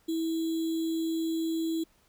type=tone with sample-and-hold; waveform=sine; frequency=325.8 Hz; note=E4; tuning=20 cents flat; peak=-27 dBFS; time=0.08-1.84 s; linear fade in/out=10 ms; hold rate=3675 Hz; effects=pink hiss -66 dBFS RMS until 2.08 s